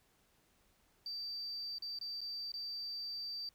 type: tone with dropouts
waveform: triangle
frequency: 4655 Hz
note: D8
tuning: 16 cents flat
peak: -37 dBFS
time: 1.06-3.49 s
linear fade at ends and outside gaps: 2 ms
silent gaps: 1.784-1.822 / 1.988-2.012 / 2.207-2.214 / 2.519-2.539 s
effects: tanh soft clip ceiling -37 dBFS + pink hiss -72 dBFS RMS until 3.54 s